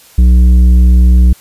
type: tone with tanh clipping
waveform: sine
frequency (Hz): 61.5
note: B1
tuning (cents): -7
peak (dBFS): -4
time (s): 0.18-1.33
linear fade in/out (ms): 5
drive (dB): 8
effects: white hiss -41 dBFS RMS until 1.4 s + resampled to 32000 Hz